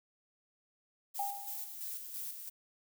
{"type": "noise with tremolo", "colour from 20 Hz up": "violet", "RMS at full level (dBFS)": -41, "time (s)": [1.14, 2.5], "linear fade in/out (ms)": 20, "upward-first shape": "square", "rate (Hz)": 3, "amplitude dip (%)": 45}
{"type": "tone with exponential decay", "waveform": "sine", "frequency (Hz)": 804, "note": "G5", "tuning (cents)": 44, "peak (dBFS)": -31, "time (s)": [1.19, 1.75], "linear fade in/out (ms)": 5, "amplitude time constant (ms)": 120}
{"effects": []}